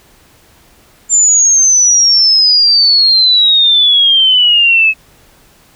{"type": "exponential sweep", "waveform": "sine", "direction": "down", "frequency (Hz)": [7250, 2572], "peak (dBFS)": -5, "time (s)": [1.09, 4.94], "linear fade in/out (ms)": 50, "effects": ["pink hiss -46 dBFS RMS until 5.75 s"]}